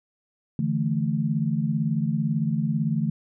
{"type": "chord", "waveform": "sine", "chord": "D suspended second", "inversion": "none", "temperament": "equal", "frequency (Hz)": [146.83, 164.81, 220], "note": ["D3", "E3", "A3"], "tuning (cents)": [0, 0, 0], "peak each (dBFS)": -26, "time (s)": [0.59, 3.1], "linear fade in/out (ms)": 2, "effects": []}